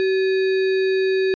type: tone with sample-and-hold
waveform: sine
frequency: 380 Hz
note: F#4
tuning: 46 cents sharp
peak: -16 dBFS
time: 0-1.34 s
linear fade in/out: 0 ms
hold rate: 2100 Hz
effects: resampled to 11025 Hz